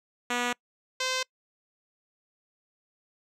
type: tone pair in turn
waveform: 5% pulse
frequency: 243.5 / 516 Hz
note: B3 / C5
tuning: -24 / -24 cents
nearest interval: octave + minor second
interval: 1300 cents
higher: second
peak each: -15 dBFS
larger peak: neither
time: 0.3-0.53 / 1-1.23 s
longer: neither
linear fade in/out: 5 ms
effects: noise-tail reverb RT60 0.1 s tail -26 dB re dry + low-pass 8000 Hz 12 dB/octave